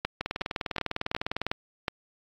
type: two click trains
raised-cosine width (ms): 0.3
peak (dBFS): -13 / -11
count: 26 / 6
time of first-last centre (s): 0.21-1.466 / 0.05-1.882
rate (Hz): 19.9 / 2.73
effects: AAC 48 kbps